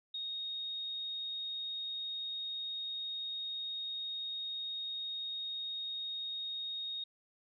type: tone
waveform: sine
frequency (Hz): 3729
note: A#7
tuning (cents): 0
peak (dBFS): -37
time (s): 0.14-7.04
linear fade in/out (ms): 5
effects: none